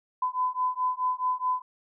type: beating tone pair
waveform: sine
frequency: 1007 / 1011.7 Hz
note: B5 / B5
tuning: +33 / +41 cents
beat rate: 4.7 Hz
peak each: -28 dBFS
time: 0.22-1.62 s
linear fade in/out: 5 ms
effects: none